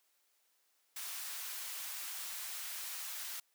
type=high-pass noise; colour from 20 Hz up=white; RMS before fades=-43 dBFS; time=0.96-3.4 s; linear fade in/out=5 ms; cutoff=950 Hz; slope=12 dB/octave; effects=white hiss -75 dBFS RMS until 3.54 s + high-pass 400 Hz 12 dB/octave